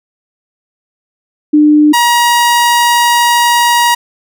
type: tone pair in turn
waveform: sine / sawtooth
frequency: 300 / 952.4 Hz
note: D4 / A#5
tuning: +37 / +37 cents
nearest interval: octave + minor sixth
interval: 2000 cents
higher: second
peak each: -3 dBFS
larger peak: neither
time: 1.53-1.93 / 1.93-3.95 s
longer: second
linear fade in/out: 10 ms
effects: none